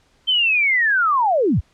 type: linear sweep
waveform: sine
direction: down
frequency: 3137 to 44.08 Hz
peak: -14 dBFS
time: 0.27-1.61 s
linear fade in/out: 20 ms
effects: pink hiss -59 dBFS RMS until 1.73 s + low-pass 7000 Hz 12 dB/octave